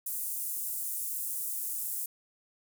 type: high-pass noise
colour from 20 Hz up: pink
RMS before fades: -35 dBFS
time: 0.06-2.06 s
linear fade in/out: 5 ms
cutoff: 9200 Hz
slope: 24 dB/octave
effects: none